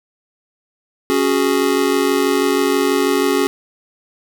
square chord, C# suspended fourth, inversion none, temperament just, 277.2 / 369.6 / 415.8 Hz, C#4 / F#4 / G#4, 0 / -2 / +2 cents, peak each -19 dBFS, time 1.1-3.47 s, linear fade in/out 0 ms, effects none

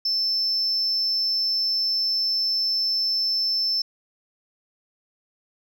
sine tone, 5300 Hz, E8, 9 cents sharp, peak -19 dBFS, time 0.05-3.82 s, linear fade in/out 5 ms, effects tanh soft clip ceiling -18 dBFS

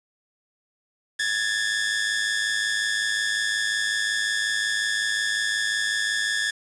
sawtooth tone pair together, 1673 / 1778.5 Hz, G#6 / A6, +12 / +18 cents, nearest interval minor second, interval 106 cents, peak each -22 dBFS, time 1.19-6.51 s, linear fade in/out 10 ms, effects resampled to 22050 Hz + 7-bit

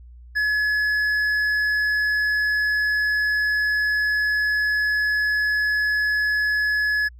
sine tone with hard clipping, 1700 Hz, G#6, 40 cents sharp, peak -20 dBFS, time 0.35-7.09 s, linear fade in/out 20 ms, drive 5 dB, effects added 60 Hz sine -41 dBFS peak until 7.19 s

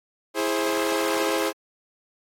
sawtooth chord, E augmented, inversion none, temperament equal with one note detuned, 329.6 / 415.3 / 529.3 Hz, E4 / G#4 / B#4, 0 / 0 / +20 cents, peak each -23 dBFS, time 0.34-1.53 s, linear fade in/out 50 ms, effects AAC 48 kbps

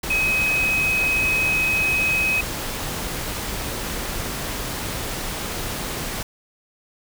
sine tone in noise, 2536 Hz, D#7, 32 cents sharp, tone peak -18 dBFS, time 0.1-2.41 s, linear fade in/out 5 ms, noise pink, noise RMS -28 dBFS, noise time 0.03-6.23 s, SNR +7 dB, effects none

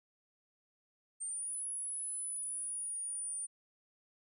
sine linear two-way sweep, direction up then down, 8640 to 10330 to 9280 Hz, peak -37 dBFS, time 1.2-3.47 s, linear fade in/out 20 ms, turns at 1.66 s, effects none

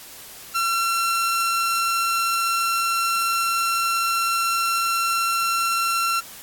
sawtooth tone, 1358 Hz, F6, 49 cents flat, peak -16 dBFS, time 0.54-6.21 s, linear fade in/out 20 ms, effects white hiss -41 dBFS RMS until 6.42 s + AAC 64 kbps

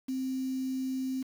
sine tone with quantisation, 261.6 Hz, C4, in tune, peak -30 dBFS, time 0.08-1.23 s, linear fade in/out 10 ms, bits 8, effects none

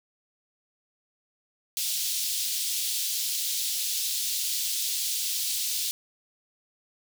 pink high-pass noise, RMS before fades -29 dBFS, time 1.77-5.91 s, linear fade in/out 0 ms, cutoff 3500 Hz, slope 24 dB/octave, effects none

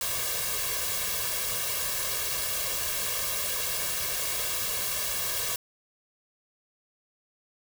white noise with comb filter, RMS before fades -30 dBFS, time 0.01-5.56 s, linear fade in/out 2 ms, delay 1.8 ms, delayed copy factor +0.95, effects none

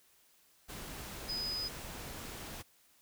sine tone in noise, 5000 Hz, D#8, 8 cents sharp, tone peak -35 dBFS, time 1.28-1.69 s, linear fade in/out 20 ms, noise pink, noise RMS -45 dBFS, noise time 0.68-2.63 s, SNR +7 dB, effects white hiss -67 dBFS RMS until 3.01 s

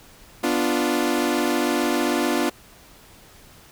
sawtooth chord, B diminished, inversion none, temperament equal, 246.9 / 293.7 / 349.2 Hz, B3 / D4 / F4, 0 / 0 / 0 cents, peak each -21 / -20 / -20 dBFS, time 0.43-2.5 s, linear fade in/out 10 ms, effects pink hiss -49 dBFS RMS until 3.71 s

